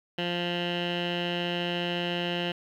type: tone with low-pass filter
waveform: 15% pulse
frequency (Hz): 174.61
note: F3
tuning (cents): 0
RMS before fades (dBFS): -30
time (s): 0.18-2.52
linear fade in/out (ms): 5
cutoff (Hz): 3000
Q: 5.2
effects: 10-bit